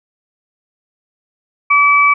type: tone pair together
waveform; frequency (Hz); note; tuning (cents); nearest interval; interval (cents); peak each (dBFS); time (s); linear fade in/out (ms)
sine; 1150 / 2300; D6 / D7; -37 / -37; octave; 1200; -10; 1.7-2.14; 10
effects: none